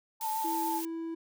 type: tone with vibrato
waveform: sine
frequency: 880 Hz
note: A5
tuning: in tune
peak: -30 dBFS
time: 0.2-0.82 s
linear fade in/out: 50 ms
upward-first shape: sine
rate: 6.6 Hz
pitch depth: 26 cents each way
type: noise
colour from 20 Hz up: blue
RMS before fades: -40 dBFS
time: 0.21-0.85 s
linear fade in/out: 0 ms
type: tone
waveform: triangle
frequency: 329.1 Hz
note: E4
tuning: 3 cents flat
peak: -32 dBFS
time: 0.44-1.15 s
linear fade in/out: 10 ms
effects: none